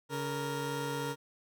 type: tone pair together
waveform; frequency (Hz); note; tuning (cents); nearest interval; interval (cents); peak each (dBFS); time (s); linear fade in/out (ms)
20% pulse; 141.19 / 466.2; C#3 / A#4; +32 / 0; octave + major sixth; 2068; -32 / -31; 0.09-1.16; 50
effects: none